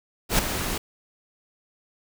pink noise with ADSR envelope, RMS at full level -18 dBFS, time 0.29-0.78 s, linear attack 97 ms, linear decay 6 ms, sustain -10 dB, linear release 6 ms, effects none

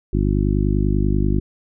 harmonic tone, 50.2 Hz, G1, 42 cents sharp, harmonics 1 / 2 / 3 / 4 / 5 / 6 / 7, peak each -19 / -22 / -24 / -25 / -26 / -27 / -27 dBFS, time 0.13-1.4 s, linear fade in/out 5 ms, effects none

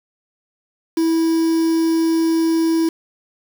triangle tone with quantisation, 327.1 Hz, E4, 13 cents flat, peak -12 dBFS, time 0.97-2.89 s, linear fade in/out 5 ms, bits 5, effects none

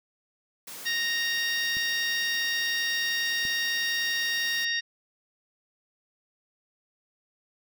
white high-pass noise, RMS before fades -41 dBFS, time 0.67-4.65 s, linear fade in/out 5 ms, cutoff 130 Hz, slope 48 dB/octave
harmonic tone, 930 Hz, A#5, 4 cents flat, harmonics 2 / 3 / 4 / 5 / 6, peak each -28 / -35 / -32 / -38 / -34 dBFS, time 0.85-4.81 s, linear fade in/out 20 ms
clicks, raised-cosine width 3 ms, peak -30 dBFS, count 2, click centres 1.769 / 3.452 s
effects none

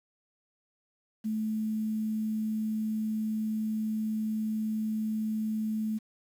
sine tone, 217.4 Hz, A3, 21 cents flat, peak -28 dBFS, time 1.24-5.99 s, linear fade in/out 20 ms, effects 9-bit

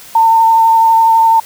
sine tone with vibrato, 903 Hz, A5, 45 cents sharp, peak -5 dBFS, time 0.15-1.4 s, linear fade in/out 5 ms, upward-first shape sine, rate 12 Hz, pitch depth 15 cents each way, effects white hiss -35 dBFS RMS until 1.45 s

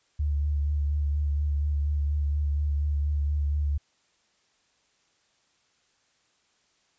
sine tone with vibrato, 73 Hz, D2, 10 cents flat, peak -23 dBFS, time 0.19-3.78 s, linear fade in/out 10 ms, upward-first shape sine, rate 4.2 Hz, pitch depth 27 cents each way, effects white hiss -68 dBFS RMS until 6.98 s + resampled to 16000 Hz

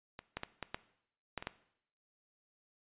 clicks, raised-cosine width 0.3 ms, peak -28 / -21 / -22 / -22 / -20 / -20 / -26 / -20 dBFS, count 8, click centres 0.191 / 0.37 / 0.434 / 0.627 / 0.745 / 1.377 / 1.425 / 1.471 s, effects noise-tail reverb RT60 0.7 s tail -17 dB re dry + resampled to 8000 Hz

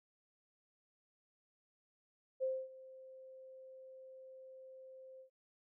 sine tone with ADSR envelope, 523.3 Hz, C5, in tune, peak -32 dBFS, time 2.4-5.3 s, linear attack 31 ms, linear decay 250 ms, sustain -20 dB, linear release 99 ms, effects none

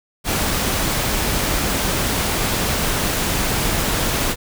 pink noise, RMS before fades -20 dBFS, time 0.24-4.36 s, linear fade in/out 50 ms, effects none

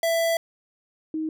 square / sine tone pair in turn, 664 / 314.5 Hz, E5 / D#4, +12 / +19 cents, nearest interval octave + minor second, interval 1293 cents, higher first, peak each -21 / -25 dBFS, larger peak first, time 0.03-0.37 / 1.14-1.29 s, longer first, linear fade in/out 2 ms, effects none

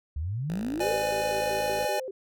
sine exponential sweep, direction up, 68.8 to 527 Hz, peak -28 dBFS, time 0.16-0.97 s, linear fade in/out 5 ms
5% pulse tone, 54.3 Hz, A1, 22 cents flat, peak -27 dBFS, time 0.5-1.86 s, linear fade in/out 0 ms
square chord, G# diminished, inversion first, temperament just, 498.4 / 598 / 830.6 Hz, B4 / D5 / G#5, +16 / +31 / 0 cents, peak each -35 / -30 / -31 dBFS, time 0.8-2 s, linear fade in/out 5 ms
sine tone with vibrato, 449.5 Hz, A4, 37 cents sharp, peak -33 dBFS, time 0.83-2.11 s, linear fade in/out 5 ms, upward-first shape square, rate 5.2 Hz, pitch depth 250 cents each way
effects none

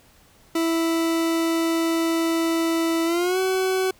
40% pulse tone with pitch glide, 329.6 to 376.4 Hz, E4 to F#4, 0 to +30 cents, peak -19 dBFS, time 0.55-3.91 s, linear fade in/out 5 ms, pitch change +230 cents, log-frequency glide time 3.05-3.39 s, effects pink hiss -55 dBFS RMS until 3.99 s

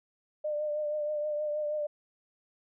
sine tone with vibrato, 600 Hz, D5, 37 cents sharp, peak -29 dBFS, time 0.44-1.87 s, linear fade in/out 10 ms, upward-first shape triangle, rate 6.3 Hz, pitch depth 35 cents each way, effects none

